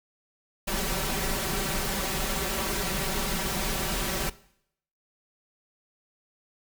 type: noise with comb filter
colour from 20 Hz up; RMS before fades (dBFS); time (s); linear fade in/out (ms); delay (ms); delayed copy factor
pink; -29; 0.67-4.3; 10; 5.2; +0.95
effects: noise-tail reverb RT60 0.7 s tail -19 dB re dry